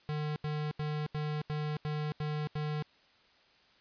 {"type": "tone bursts", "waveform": "square", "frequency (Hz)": 150.9, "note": "D3", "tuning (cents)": 47, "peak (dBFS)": -33, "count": 8, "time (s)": [0.09, 2.824], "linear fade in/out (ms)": 0, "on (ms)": 270, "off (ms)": 82, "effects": ["white hiss -64 dBFS RMS until 3.8 s", "resampled to 11025 Hz"]}